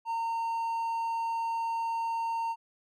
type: tone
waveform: triangle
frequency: 916 Hz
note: A#5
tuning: 31 cents flat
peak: -27 dBFS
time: 0.05-2.56 s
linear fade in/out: 50 ms
effects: none